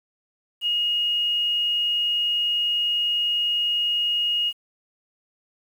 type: tone with quantisation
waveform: sine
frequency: 2870 Hz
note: F7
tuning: 47 cents sharp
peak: -20 dBFS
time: 0.61-4.53 s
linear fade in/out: 50 ms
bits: 8
effects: none